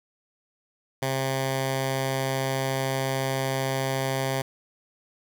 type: tone with notch filter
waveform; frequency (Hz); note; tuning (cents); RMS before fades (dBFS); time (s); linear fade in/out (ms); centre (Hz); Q
10% pulse; 133.6; C3; +36; -27; 1.02-4.42; 5; 310; 1.8
effects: none